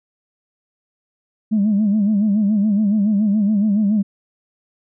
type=tone with vibrato; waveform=sine; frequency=207.7 Hz; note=G#3; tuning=in tune; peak=-12 dBFS; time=1.51-4.03 s; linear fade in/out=20 ms; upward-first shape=sine; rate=7.1 Hz; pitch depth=96 cents each way; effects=tanh soft clip ceiling -10 dBFS